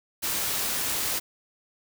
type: noise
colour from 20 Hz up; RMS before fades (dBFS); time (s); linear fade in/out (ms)
white; -28; 0.22-1.2; 20
effects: none